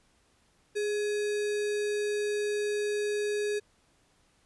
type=tone with sample-and-hold; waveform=sine; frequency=415.3 Hz; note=G#4; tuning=in tune; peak=-27 dBFS; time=0.75-3.6 s; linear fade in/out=20 ms; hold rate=2100 Hz; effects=pink hiss -67 dBFS RMS until 4.45 s + resampled to 24000 Hz